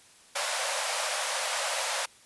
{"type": "high-pass noise", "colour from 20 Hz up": "pink", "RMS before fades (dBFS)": -30, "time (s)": [0.35, 2.06], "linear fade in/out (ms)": 10, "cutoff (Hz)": 510, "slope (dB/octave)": 96, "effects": ["white hiss -56 dBFS RMS until 2.25 s", "resampled to 24000 Hz"]}